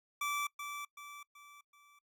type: tone with echo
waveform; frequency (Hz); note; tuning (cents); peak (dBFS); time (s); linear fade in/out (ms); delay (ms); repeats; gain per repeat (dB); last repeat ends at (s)
25% pulse; 1162; D6; -19; -30; 0.21-0.47; 5; 380; 4; -7; 1.99
effects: noise-tail reverb RT60 0.1 s tail -22 dB re dry